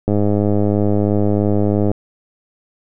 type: click train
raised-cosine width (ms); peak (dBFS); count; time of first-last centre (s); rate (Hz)
2; -4; 190; 0.08-1.915; 103
effects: none